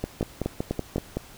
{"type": "two click trains", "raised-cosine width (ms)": 2, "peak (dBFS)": [-12, -13], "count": [4, 7], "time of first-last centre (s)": [[0.21, 0.96], [0.04, 1.17]], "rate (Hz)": [4, 5.31], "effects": ["pink hiss -48 dBFS RMS until 1.37 s"]}